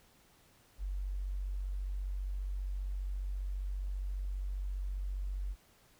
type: tone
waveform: sine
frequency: 47.43 Hz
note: F#1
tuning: 44 cents sharp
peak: -34 dBFS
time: 0.78-5.56 s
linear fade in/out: 50 ms
effects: pink hiss -65 dBFS RMS until 5.99 s